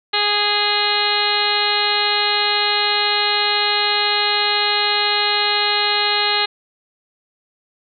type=harmonic tone; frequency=414 Hz; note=G#4; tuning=5 cents flat; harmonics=1 / 2 / 3 / 4 / 5 / 6 / 7 / 8 / 9 / 10; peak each=-27 / -23 / -26 / -26 / -25 / -27 / -25 / -27 / -24 / -21 dBFS; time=0.13-6.46 s; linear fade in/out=10 ms; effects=none